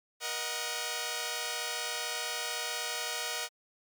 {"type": "chord", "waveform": "5% pulse", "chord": "D# minor", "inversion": "second", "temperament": "equal with one note detuned", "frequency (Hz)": [475.7, 622.3, 740], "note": ["A#4", "D#5", "F#5"], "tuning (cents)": [35, 0, 0], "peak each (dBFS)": -26, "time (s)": [0.2, 3.49], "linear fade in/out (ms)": 50, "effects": ["MP3 96 kbps"]}